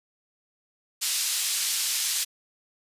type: band-pass noise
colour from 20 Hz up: pink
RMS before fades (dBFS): -27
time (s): 1.01-2.25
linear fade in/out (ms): 20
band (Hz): 4100 to 12000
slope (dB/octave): 12
effects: resampled to 32000 Hz